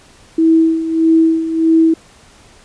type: tone with tremolo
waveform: sine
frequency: 324.6 Hz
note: E4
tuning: 27 cents flat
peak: -6 dBFS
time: 0.38-1.94 s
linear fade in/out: 5 ms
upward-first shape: sine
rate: 1.6 Hz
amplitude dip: 70%
effects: pink hiss -45 dBFS RMS until 2.64 s + resampled to 22050 Hz